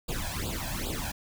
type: noise with flanger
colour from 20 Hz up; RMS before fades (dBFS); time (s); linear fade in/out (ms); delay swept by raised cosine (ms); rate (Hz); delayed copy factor
pink; -33; 0.08-1.12; 10; 0.25 to 1.25; 2.5; +1
effects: none